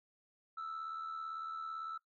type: tone with amplitude modulation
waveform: sine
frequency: 1318.5 Hz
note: E6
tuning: in tune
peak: -35 dBFS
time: 0.57-1.98 s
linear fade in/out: 10 ms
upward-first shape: sine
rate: 77.9 Hz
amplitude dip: 60%
effects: noise-tail reverb RT60 0.1 s tail -19 dB re dry + tanh soft clip ceiling -37 dBFS